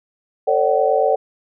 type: tone cluster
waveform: sine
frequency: 449.8 / 540 / 589 / 757 Hz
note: A4 / C#5 / D5 / F#5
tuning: +38 / -45 / +5 / +39 cents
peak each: -19 dBFS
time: 0.47-1.16 s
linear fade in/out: 10 ms
effects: none